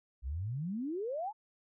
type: exponential sweep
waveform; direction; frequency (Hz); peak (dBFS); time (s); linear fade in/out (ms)
sine; up; 58.27 to 895; -34; 0.22-1.33; 50
effects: none